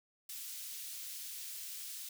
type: high-pass noise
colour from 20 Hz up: white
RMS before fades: -45 dBFS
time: 0.29-2.09 s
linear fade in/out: 5 ms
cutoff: 3000 Hz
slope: 12 dB/octave
effects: none